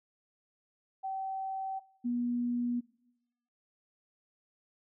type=tone pair in turn; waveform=sine; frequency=769 / 241.8 Hz; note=G5 / B3; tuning=-33 / -36 cents; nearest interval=octave + minor sixth; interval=2003 cents; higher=first; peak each=-33 / -29 dBFS; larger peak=second; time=1.03-1.8 / 2.04-2.81 s; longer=neither; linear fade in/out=20 ms; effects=noise-tail reverb RT60 0.9 s tail -22 dB re dry